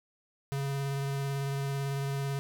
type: tone with vibrato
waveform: square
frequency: 138.59 Hz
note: C#3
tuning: in tune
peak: -31 dBFS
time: 0.52-2.39 s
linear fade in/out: 0 ms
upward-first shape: triangle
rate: 18 Hz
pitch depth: 17 cents each way
effects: none